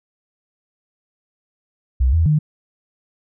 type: tone with pitch steps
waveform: sine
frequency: 64.1 / 82 / 151.8 Hz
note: C2 / E2 / D#3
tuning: -35 / -9 / -42 cents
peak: -12 dBFS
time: 2-2.39 s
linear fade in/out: 10 ms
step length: 130 ms
effects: none